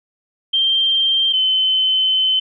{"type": "tone pair in turn", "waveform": "sine", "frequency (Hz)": [3159, 3058], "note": ["G7", "G7"], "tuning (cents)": [13, -44], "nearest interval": "minor second", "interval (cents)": 57, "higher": "first", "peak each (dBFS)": -13, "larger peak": "neither", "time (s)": [[0.53, 1.33], [1.33, 2.4]], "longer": "second", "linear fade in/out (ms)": 10, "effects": []}